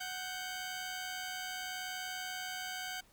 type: tone pair together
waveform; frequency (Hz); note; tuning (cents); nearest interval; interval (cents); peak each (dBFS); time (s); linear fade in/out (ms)
15% pulse; 740 / 1560.8; F#5 / G6; 0 / -8; octave + minor second; 1292; -35 / -36; 0-3.01; 10
effects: pink hiss -65 dBFS RMS until 3.12 s